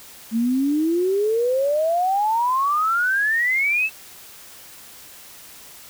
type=exponential sweep; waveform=sine; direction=up; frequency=220 to 2667 Hz; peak=-17 dBFS; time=0.31-3.9 s; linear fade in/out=50 ms; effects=white hiss -43 dBFS RMS until 5.89 s